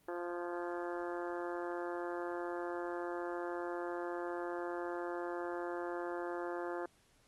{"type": "harmonic tone with a mistuned harmonic", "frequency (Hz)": 174.6, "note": "F3", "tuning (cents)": 0, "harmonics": [2, 3, 4, 5, 6, 7, 8, 9, 10], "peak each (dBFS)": [-40, -44, -46, -48, -50, -51, -52, -53, -54], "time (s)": [0.08, 6.86], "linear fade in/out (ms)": 5, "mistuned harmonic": 10, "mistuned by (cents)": -39, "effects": ["pink hiss -69 dBFS RMS until 7.27 s", "Opus 32 kbps"]}